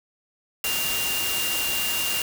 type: tone in noise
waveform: sine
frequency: 2794 Hz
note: F7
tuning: in tune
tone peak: -27 dBFS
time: 0.64-2.22 s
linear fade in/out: 2 ms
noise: white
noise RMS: -27 dBFS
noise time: 0.64-2.22 s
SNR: -3 dB
effects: none